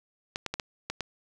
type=clicks; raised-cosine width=0.2 ms; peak=-14 dBFS; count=6; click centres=0.359 / 0.463 / 0.54 / 0.598 / 0.9 / 1.007 s; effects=none